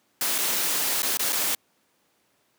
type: noise with dropouts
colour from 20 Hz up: white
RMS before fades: -25 dBFS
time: 0.21-1.55 s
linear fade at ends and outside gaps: 2 ms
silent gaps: 0.382-0.385 / 1.021-1.029 / 1.172-1.194 / 1.324-1.328 s
effects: pink hiss -67 dBFS RMS until 2.58 s + high-pass 200 Hz 12 dB/octave